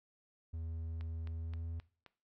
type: tone with pitch glide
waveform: triangle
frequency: 81.6 to 82.83 Hz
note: E2 to E2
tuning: -17 to +9 cents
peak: -37 dBFS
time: 0.53-1.8 s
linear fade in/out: 10 ms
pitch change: +26 cents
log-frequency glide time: 1.38-1.65 s
type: click train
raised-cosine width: 0.3 ms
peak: -37 dBFS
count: 5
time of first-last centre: 1.01-2.063 s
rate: 3.8 Hz
effects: noise-tail reverb RT60 0.4 s tail -19 dB re dry